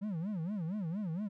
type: tone with vibrato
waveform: triangle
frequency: 184.7 Hz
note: F#3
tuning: 3 cents flat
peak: -32 dBFS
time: 0.01-1.29 s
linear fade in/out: 20 ms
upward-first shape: sine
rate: 4.3 Hz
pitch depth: 270 cents each way
effects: none